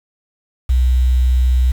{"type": "tone with quantisation", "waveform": "sine", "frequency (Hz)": 62.8, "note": "B1", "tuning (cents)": 30, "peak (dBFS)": -10, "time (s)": [0.69, 1.72], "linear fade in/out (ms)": 10, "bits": 6, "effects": []}